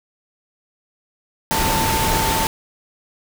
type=tone in noise; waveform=sine; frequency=892 Hz; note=A5; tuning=23 cents sharp; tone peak=-21 dBFS; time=1.51-2.47 s; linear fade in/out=0 ms; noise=pink; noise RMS=-20 dBFS; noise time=1.51-2.47 s; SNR=-4 dB; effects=none